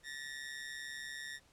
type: ring-modulated tone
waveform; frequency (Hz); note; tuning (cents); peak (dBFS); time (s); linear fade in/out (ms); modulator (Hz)
sawtooth; 1833; A#6; -30; -36; 0.03-1.4; 50; 70.2
effects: pink hiss -67 dBFS RMS until 1.52 s + low-pass 10000 Hz 12 dB/octave